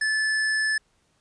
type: tone with hard clipping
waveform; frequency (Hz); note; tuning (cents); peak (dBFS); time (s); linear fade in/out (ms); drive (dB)
sine; 1739; A6; -21; -23; 0.01-0.78; 5; 16
effects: pink hiss -67 dBFS RMS until 1.2 s + resampled to 22050 Hz